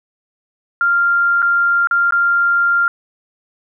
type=tone with dropouts; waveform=sine; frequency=1393 Hz; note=F6; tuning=5 cents flat; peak=-11 dBFS; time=0.81-2.88 s; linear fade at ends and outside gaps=1 ms; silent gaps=1.42-1.426 / 1.872-1.911 / 2.108-2.123 s; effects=none